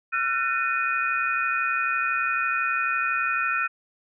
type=tone cluster; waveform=sine; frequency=1357 / 1489 / 1815 / 2479 Hz; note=E6 / F#6 / A#6 / D#7; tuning=+50 / +11 / -47 / -7 cents; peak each=-26 / -28 / -32 / -27 dBFS; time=0.12-3.68 s; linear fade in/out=20 ms; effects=none